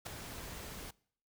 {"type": "noise with ADSR envelope", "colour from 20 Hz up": "pink", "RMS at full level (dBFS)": -38, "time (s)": [0.05, 0.91], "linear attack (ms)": 17, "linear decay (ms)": 4, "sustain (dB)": -8, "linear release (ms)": 9, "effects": ["noise-tail reverb RT60 0.6 s tail -24 dB re dry"]}